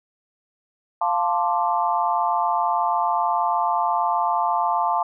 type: chord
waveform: sine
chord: D minor seventh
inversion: first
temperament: equal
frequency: 698.5 / 880 / 1046.5 / 1174.7 Hz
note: F5 / A5 / C6 / D6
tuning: 0 / 0 / 0 / 0 cents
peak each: -24 / -22 / -25 / -27 dBFS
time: 1.01-5.03 s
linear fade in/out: 5 ms
effects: none